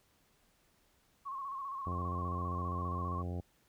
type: tone with vibrato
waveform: sine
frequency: 1089 Hz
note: C#6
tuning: 31 cents flat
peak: -38 dBFS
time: 1.25-3.23 s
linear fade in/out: 20 ms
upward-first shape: square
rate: 15 Hz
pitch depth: 47 cents each way
type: harmonic tone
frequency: 88.4 Hz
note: F2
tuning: 22 cents sharp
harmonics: 1 / 2 / 3 / 4 / 5 / 6 / 7 / 8 / 9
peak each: -37 / -43 / -47 / -49 / -51 / -53 / -54 / -55 / -56 dBFS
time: 1.86-3.41 s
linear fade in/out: 10 ms
effects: pink hiss -71 dBFS RMS until 3.68 s